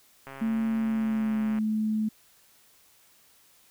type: click train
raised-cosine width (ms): 0.5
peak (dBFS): -27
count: 180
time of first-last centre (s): 0.27-1.586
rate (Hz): 136
type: tone with pitch glide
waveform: sine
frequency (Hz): 223.6 to 216.4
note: A3 to A3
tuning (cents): +28 to -29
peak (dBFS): -24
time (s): 0.41-2.09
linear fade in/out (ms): 10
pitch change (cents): -57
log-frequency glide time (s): 0.75-1.41
effects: white hiss -60 dBFS RMS until 3.7 s